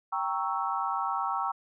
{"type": "chord", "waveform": "sine", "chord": "G diminished seventh", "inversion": "none", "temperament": "equal", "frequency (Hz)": [784, 932.3, 1108.7, 1318.5], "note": ["G5", "Bb5", "Db6", "Fb6"], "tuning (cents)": [0, 0, 0, 0], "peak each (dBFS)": -33, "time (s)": [0.12, 1.52], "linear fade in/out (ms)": 10, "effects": []}